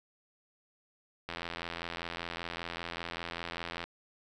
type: click train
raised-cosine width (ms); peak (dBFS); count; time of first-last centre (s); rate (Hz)
0.3; -21; 218; 1.29-3.84; 85.1
effects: none